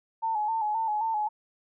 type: tone with vibrato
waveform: sine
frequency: 872 Hz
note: A5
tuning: 16 cents flat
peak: -25 dBFS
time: 0.22-1.29 s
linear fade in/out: 20 ms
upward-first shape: square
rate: 3.8 Hz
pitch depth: 54 cents each way
effects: none